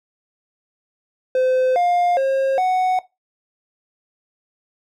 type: tone with pitch steps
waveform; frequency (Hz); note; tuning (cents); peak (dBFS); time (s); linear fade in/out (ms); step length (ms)
triangle; 514 / 706 / 537 / 741; C5 / F5 / C5 / F#5; -31 / +19 / +45 / +2; -13; 1.35-2.99; 2; 410
effects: noise-tail reverb RT60 0.2 s tail -17 dB re dry